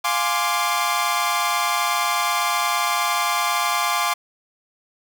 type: chord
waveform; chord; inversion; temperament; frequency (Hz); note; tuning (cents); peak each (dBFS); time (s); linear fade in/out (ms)
sawtooth; D half-diminished seventh; first; equal with one note detuned; 701.3 / 830.6 / 1046.5 / 1174.7; F5 / Ab5 / C6 / D6; +7 / 0 / 0 / 0; -23 / -23 / -20 / -20; 0.04-4.14; 10
effects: none